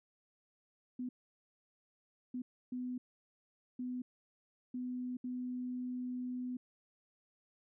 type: tone bursts at uneven times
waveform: sine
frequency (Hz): 250.1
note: B3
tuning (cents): +22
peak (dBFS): -37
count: 6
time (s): 0.99-1.09 / 2.34-2.42 / 2.72-2.98 / 3.79-4.02 / 4.74-5.17 / 5.24-6.57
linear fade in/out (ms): 5
effects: none